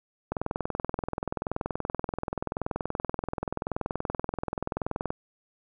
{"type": "click train", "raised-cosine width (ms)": 1, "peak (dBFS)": -15, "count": 101, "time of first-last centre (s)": [0.32, 5.105], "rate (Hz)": 20.9, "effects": []}